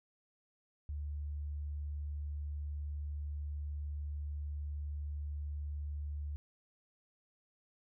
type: tone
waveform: sine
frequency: 73.42 Hz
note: D2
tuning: in tune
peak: -37 dBFS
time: 0.89-6.36 s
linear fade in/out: 0 ms
effects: none